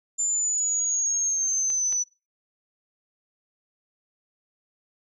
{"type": "linear sweep", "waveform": "sine", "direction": "down", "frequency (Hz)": [7170, 5940], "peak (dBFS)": -22, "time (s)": [0.18, 2.04], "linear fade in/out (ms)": 20}
{"type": "clicks", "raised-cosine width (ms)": 0.2, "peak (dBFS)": -24, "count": 2, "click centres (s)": [1.702, 1.925]}
{"effects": ["noise-tail reverb RT60 0.3 s tail -24 dB re dry"]}